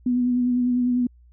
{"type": "tone with vibrato", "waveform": "sine", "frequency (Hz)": 246.9, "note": "B3", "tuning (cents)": 0, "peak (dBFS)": -18, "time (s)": [0.06, 1.07], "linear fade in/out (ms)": 5, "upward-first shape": "sine", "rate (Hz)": 10, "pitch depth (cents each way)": 23, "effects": ["added 60 Hz sine -49 dBFS peak until 1.32 s"]}